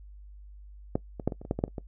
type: clicks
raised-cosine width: 2 ms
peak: -12 / -22 / -11 / -21 / -29 / -27 / -13 / -18 / -11 / -30 / -21 dBFS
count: 11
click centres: 0.955 / 1.198 / 1.276 / 1.322 / 1.415 / 1.451 / 1.511 / 1.59 / 1.639 / 1.68 / 1.782 s
effects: noise-tail reverb RT60 0.1 s tail -21 dB re dry + added 50 Hz sine -45 dBFS peak until 1.87 s